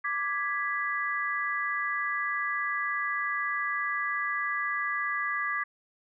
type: chord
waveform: sine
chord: G# diminished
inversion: second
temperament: equal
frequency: 1174.7 / 1661.2 / 1975.5 Hz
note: D6 / G#6 / B6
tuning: 0 / 0 / 0 cents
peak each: -32 dBFS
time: 0.04-5.64 s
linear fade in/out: 10 ms
effects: none